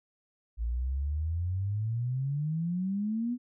sine exponential sweep, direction up, 55 to 250 Hz, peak -28 dBFS, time 0.57-3.38 s, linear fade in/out 50 ms, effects none

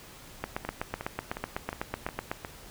two click trains, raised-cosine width 0.5 ms, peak -15 / -20 dBFS, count 16 / 6, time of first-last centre 0.44-2.315 / 0.65-2.449 s, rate 8 / 2.78 Hz, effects pink hiss -49 dBFS RMS until 2.7 s

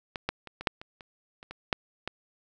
clicks, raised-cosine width 0.3 ms, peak -17 / -12 / -26 / -22 / -7 / -26 / -29 / -29 / -24 / -8 / -16 dBFS, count 11, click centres 0.158 / 0.29 / 0.473 / 0.61 / 0.672 / 0.815 / 1.008 / 1.429 / 1.51 / 1.728 / 2.076 s, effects none

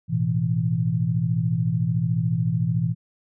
sine chord, A suspended second, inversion none, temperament just, 110 / 123.75 / 165 Hz, A2 / B2 / E3, 0 / +4 / +2 cents, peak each -26 / -24 / -23 dBFS, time 0.08-2.95 s, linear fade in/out 50 ms, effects none

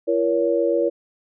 sine tone cluster, 339.9 / 474.3 / 562 Hz, F4 / A#4 / C#5, -47 / +30 / +24 cents, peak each -22 / -21 / -21 dBFS, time 0.07-0.9 s, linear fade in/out 20 ms, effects none

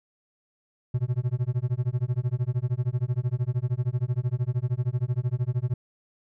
triangle tone with tremolo, 123.47 Hz, B2, in tune, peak -18 dBFS, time 0.94-5.74 s, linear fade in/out 5 ms, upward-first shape sine, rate 13 Hz, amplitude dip 100%, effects none

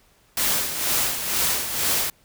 white noise with tremolo, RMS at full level -21 dBFS, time 0.37-2.1 s, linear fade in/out 2 ms, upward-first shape sine, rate 2.1 Hz, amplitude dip 60%, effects pink hiss -59 dBFS RMS until 2.24 s

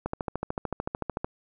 click train, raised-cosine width 1 ms, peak -15 dBFS, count 17, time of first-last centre 0.06-1.245 s, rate 13.5 Hz, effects none

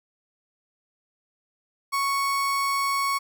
35% pulse tone, 1108.7 Hz, C#6, in tune, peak -21 dBFS, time 1.92-3.19 s, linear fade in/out 20 ms, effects none

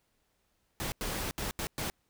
pink noise bursts at uneven times, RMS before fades -35 dBFS, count 5, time 0.8-0.92 / 1.01-1.31 / 1.38-1.51 / 1.59-1.67 / 1.78-1.9 s, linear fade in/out 0 ms, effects pink hiss -75 dBFS RMS until 2.09 s

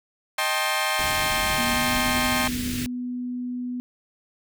15% pulse chord, A half-diminished seventh, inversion second, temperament equal with one note detuned, 622.3 / 784 / 880 / 1063 Hz, Eb5 / G5 / A5 / C6, 0 / 0 / 0 / +27 cents, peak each -22 / -21 / -24 / -20 dBFS, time 0.38-2.48 s, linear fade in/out 5 ms
pink band-stop noise, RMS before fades -31 dBFS, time 0.99-2.86 s, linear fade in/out 0 ms, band 360 to 1800 Hz, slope 24 dB/octave
sine tone with pitch glide, 239.7 to 247.4 Hz, A#3 to B3, +48 to +3 cents, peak -27 dBFS, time 1.58-3.8 s, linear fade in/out 0 ms, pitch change +55 cents, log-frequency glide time 1.74-1.94 s
effects none

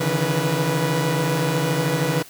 sawtooth tone cluster, 140.1 / 153 / 166.3 / 490.6 Hz, C#3 / D#3 / E3 / B4, +19 / -29 / +16 / -12 cents, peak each -21 dBFS, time 0-2.23 s, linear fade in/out 10 ms, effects white hiss -45 dBFS RMS until 2.29 s

